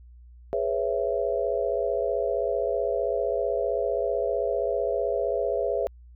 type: chord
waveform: sine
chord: C# minor seventh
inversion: second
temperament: just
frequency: 415.8 / 498.9 / 554.4 / 665.2 Hz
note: G#4 / B4 / C#5 / E5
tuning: +2 / +17 / 0 / +16 cents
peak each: -29 dBFS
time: 0.53-5.87 s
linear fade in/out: 0 ms
effects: added 60 Hz sine -46 dBFS peak until 6.15 s